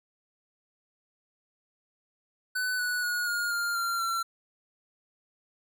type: tone with pitch steps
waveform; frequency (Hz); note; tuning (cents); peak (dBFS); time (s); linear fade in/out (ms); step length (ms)
square; 1500 / 1475.1 / 1450.6 / 1426.5 / 1402.8 / 1379.5 / 1356.6; F#6 / F#6 / F#6 / F6 / F6 / F6 / E6; +23 / -6 / -35 / +36 / +7 / -22 / +49; -28; 2.55-4.23; 10; 240
effects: none